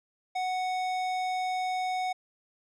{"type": "tone with tanh clipping", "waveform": "sine", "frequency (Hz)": 740, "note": "F#5", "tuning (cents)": 0, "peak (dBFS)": -30, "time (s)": [0.35, 2.13], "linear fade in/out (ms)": 10, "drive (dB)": 16, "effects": []}